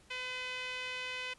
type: tone with band-pass filter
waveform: sawtooth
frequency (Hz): 506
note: B4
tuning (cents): +42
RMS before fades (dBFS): -40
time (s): 0.1-1.34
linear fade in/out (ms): 10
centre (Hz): 2600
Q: 2.4
effects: pink hiss -63 dBFS RMS until 1.38 s + resampled to 24000 Hz